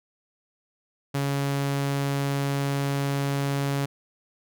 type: tone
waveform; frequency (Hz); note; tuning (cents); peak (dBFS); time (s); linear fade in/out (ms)
sawtooth; 139.8; C#3; +15; -20; 1.14-3.86; 10
effects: none